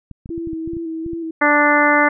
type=clicks; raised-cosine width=5 ms; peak=-21 dBFS; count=11; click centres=0.113 / 0.259 / 0.293 / 0.379 / 0.473 / 0.532 / 0.676 / 0.734 / 0.768 / 1.063 / 1.133 s
type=tone with vibrato; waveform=sine; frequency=328.5 Hz; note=E4; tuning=6 cents flat; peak=-23 dBFS; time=0.3-1.31 s; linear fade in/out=5 ms; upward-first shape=square; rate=2.7 Hz; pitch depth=28 cents each way
type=harmonic tone; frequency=293.7 Hz; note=D4; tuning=in tune; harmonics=1 / 2 / 3 / 4 / 5 / 6 / 7; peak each=-19 / -19 / -19 / -19 / -19 / -19 / -19 dBFS; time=1.41-2.09 s; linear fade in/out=10 ms
effects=none